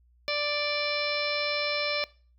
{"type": "harmonic tone", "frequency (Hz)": 587.3, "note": "D5", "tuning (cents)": 0, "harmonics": [1, 2, 3, 4, 5, 6, 7, 8, 9], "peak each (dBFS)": [-31, -37, -40, -32, -42, -38, -36, -44, -36], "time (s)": [0.28, 2.04], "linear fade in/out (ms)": 0, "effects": ["noise-tail reverb RT60 0.4 s tail -21 dB re dry", "added 60 Hz sine -59 dBFS peak until 2.38 s"]}